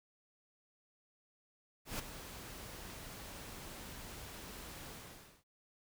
pink noise with ADSR envelope, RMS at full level -39 dBFS, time 1.85-5.44 s, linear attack 140 ms, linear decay 13 ms, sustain -10 dB, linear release 540 ms, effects none

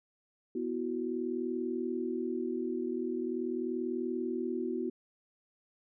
sine chord, B suspended fourth, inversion none, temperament equal, 246.9 / 329.6 / 370 Hz, B3 / E4 / F#4, 0 / 0 / 0 cents, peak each -36 / -37 / -35 dBFS, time 0.55-4.9 s, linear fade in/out 5 ms, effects none

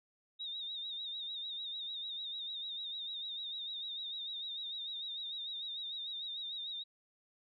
sine tone with vibrato, 3729 Hz, A#7, in tune, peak -39 dBFS, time 0.39-6.84 s, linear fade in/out 20 ms, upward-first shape sine, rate 6.7 Hz, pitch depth 70 cents each way, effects none

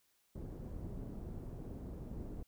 pink low-pass noise, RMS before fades -45 dBFS, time 0.35-2.43 s, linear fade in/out 5 ms, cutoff 360 Hz, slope 12 dB/octave, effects white hiss -75 dBFS RMS until 2.47 s

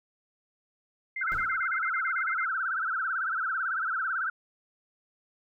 sine tone bursts, 2093 Hz, C7, in tune, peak -31 dBFS, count 12, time 1.16-2.451 s, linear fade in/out 5 ms, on 70 ms, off 41 ms
sine tone with vibrato, 1430 Hz, F6, 41 cents sharp, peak -27 dBFS, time 1.21-4.3 s, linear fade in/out 5 ms, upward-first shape sine, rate 18 Hz, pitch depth 170 cents each way
brown noise with exponential decay, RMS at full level -38 dBFS, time 1.32-1.73 s, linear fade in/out 0 ms, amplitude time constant 89 ms
effects none

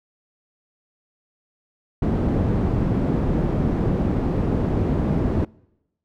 white low-pass noise, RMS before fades -21 dBFS, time 2.02-5.45 s, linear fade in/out 5 ms, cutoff 270 Hz, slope 12 dB/octave, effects noise-tail reverb RT60 0.9 s tail -25 dB re dry

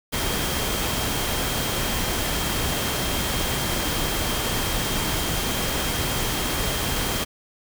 sine tone in noise, 3200 Hz, G7, 35 cents sharp, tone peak -34 dBFS, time 0.12-7.25 s, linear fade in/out 20 ms, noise pink, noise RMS -25 dBFS, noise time 0.12-7.25 s, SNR -12 dB, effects none

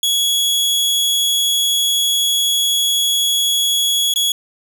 sawtooth tone with dropouts, 3352 Hz, G#7, 15 cents sharp, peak -11 dBFS, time 0.03-4.32 s, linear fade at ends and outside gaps 2 ms, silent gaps 4.139-4.159 s, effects none

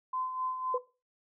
sine tone with tremolo, 1027 Hz, C6, 33 cents flat, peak -30 dBFS, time 0.13-0.78 s, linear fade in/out 5 ms, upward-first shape sine, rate 3.9 Hz, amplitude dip 55%
sine tone with exponential decay, 497.3 Hz, B4, 12 cents sharp, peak -25 dBFS, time 0.74-0.88 s, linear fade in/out 5 ms, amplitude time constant 29 ms
effects noise-tail reverb RT60 0.3 s tail -17 dB re dry

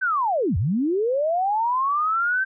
sine linear two-way sweep, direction down then up, 1568 to 74.5 to 1568 Hz, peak -19 dBFS, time 0.01-2.45 s, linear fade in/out 20 ms, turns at 0.57 s, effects none

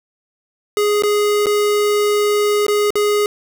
square tone with dropouts, 415.3 Hz, G#4, in tune, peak -14 dBFS, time 0.77-3.26 s, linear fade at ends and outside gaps 1 ms, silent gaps 1.023-1.035 / 1.459-1.467 / 2.666-2.682 / 2.905-2.955 s, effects none

